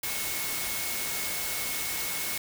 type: tone in noise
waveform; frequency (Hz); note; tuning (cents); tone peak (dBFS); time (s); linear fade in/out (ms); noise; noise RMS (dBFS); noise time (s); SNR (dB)
sine; 2188; C#7; -23; -39; 0.03-2.38; 5; white; -32; 0.03-2.38; -10
effects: none